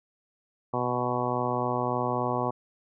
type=harmonic tone with a mistuned harmonic; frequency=123.47 Hz; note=B2; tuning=in tune; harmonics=1 / 2 / 3 / 4 / 5 / 6 / 7 / 8 / 9; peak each=-34 / -34 / -34 / -34 / -34 / -34 / -34 / -34 / -34 dBFS; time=0.73-2.51 s; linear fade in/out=10 ms; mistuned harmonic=1; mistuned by=+24 cents; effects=none